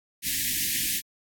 white band-stop noise, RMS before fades -27 dBFS, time 0.22-1.02 s, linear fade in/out 50 ms, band 340 to 1700 Hz, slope 96 dB/octave, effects AAC 64 kbps

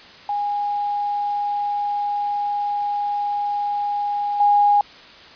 sine tone with level steps, 821 Hz, G#5, 20 cents flat, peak -20 / -12 dBFS, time 0.29-4.81 s, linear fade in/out 2 ms, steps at 4.4 s, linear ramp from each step 5 ms, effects white hiss -43 dBFS RMS until 5.35 s + resampled to 11025 Hz

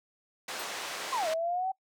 pink band-pass noise, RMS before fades -38 dBFS, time 0.48-1.34 s, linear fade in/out 5 ms, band 580 to 7500 Hz, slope 12 dB/octave
5% pulse tone with exponential decay, 4186 Hz, C8, in tune, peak -31 dBFS, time 0.59-0.73 s, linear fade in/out 5 ms, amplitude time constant 29 ms
sine exponential two-way sweep, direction down then up, 1108.7 to 627 to 774 Hz, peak -28 dBFS, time 1.12-1.72 s, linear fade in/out 10 ms, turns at 1.28 s
effects noise-tail reverb RT60 0.1 s tail -24 dB re dry

